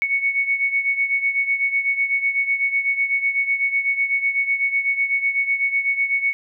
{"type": "beating tone pair", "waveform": "sine", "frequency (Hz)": [2217, 2225], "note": ["C#7", "C#7"], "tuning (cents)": [0, 6], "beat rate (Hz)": 8, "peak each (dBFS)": [-19, -24], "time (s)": [0.02, 6.33], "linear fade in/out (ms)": 0, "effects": []}